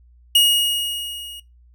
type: tone with level ramp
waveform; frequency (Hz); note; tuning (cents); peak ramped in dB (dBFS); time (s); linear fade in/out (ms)
45% pulse; 2877; F#7; -49; -9 to -33; 0.35-1.4; 5
effects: noise-tail reverb RT60 0.2 s tail -20 dB re dry + added 60 Hz sine -48 dBFS peak until 1.74 s